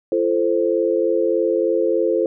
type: chord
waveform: sine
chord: F major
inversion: none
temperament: equal with one note detuned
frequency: 341.4 / 440 / 523.3 Hz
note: F4 / A4 / C5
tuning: -39 / 0 / 0 cents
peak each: -20 dBFS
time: 0.12-2.26 s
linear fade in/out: 2 ms
effects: none